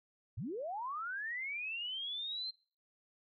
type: linear sweep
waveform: sine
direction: up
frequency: 78.8 to 4176 Hz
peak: -37 dBFS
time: 0.37-2.51 s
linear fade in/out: 10 ms
effects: noise-tail reverb RT60 0.4 s tail -22 dB re dry + MP3 48 kbps